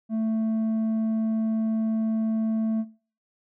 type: tone with low-pass filter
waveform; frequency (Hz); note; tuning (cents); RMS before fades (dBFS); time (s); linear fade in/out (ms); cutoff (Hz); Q
square; 221.4; A3; +11; -26; 0.09-2.85; 50; 450; 1.2
effects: noise-tail reverb RT60 0.4 s tail -20 dB re dry